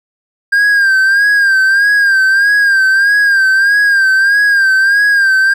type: tone with vibrato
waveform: triangle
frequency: 1600 Hz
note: G6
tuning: 35 cents sharp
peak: -5 dBFS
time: 0.52-5.54 s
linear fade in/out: 10 ms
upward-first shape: sine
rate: 1.6 Hz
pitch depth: 65 cents each way
effects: none